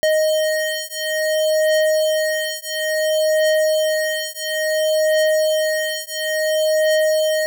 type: beating tone pair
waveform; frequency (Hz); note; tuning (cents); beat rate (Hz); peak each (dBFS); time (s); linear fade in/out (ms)
square; 622.3 / 622.88; D#5 / D#5; 0 / +2; 0.58; -20; 0.03-7.46; 0
effects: none